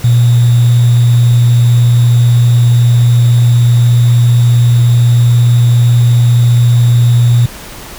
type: tone with sample-and-hold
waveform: sine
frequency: 119.8 Hz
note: A#2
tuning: 48 cents sharp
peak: -4 dBFS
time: 0.04-7.46 s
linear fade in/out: 5 ms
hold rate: 3675 Hz
effects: pink hiss -29 dBFS RMS until 7.98 s